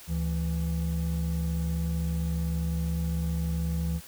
triangle tone pair together, 73.7 / 165.45 Hz, D2 / E3, +7 / +7 cents, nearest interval octave + major second, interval 1400 cents, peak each -27 dBFS, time 0.07-4.01 s, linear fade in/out 50 ms, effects white hiss -48 dBFS RMS until 4.07 s

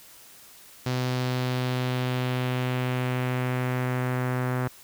sawtooth tone with low-pass filter sweep, 126.6 Hz, B2, 43 cents sharp, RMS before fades -27 dBFS, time 0.86-4.68 s, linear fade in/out 5 ms, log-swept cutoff 5100 to 1600 Hz, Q 1.6, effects white hiss -50 dBFS RMS until 4.83 s

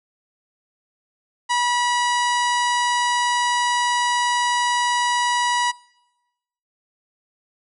harmonic tone, 971 Hz, B5, 30 cents flat, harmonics 1 / 2 / 3 / 4 / 5 / 6 / 7 / 8 / 9 / 10, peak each -19 / -25 / -29 / -31 / -33 / -35 / -36 / -37 / -38 / -39 dBFS, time 1.49-5.72 s, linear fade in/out 20 ms, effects noise-tail reverb RT60 1.0 s tail -25 dB re dry

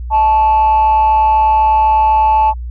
sine tone with amplitude modulation, 872 Hz, A5, 16 cents flat, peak -4 dBFS, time 0.1-2.54 s, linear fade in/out 50 ms, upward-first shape sine, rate 239 Hz, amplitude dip 45%, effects tanh soft clip ceiling -5 dBFS + added 60 Hz sine -21 dBFS peak until 2.7 s

